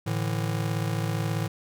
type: chord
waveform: square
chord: A suspended fourth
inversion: none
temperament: just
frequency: 110 / 146.67 / 165 Hz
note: A2 / D3 / E3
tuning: 0 / -2 / +2 cents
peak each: -29 / -33 / -32 dBFS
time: 0.06-1.48 s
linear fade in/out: 10 ms
effects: none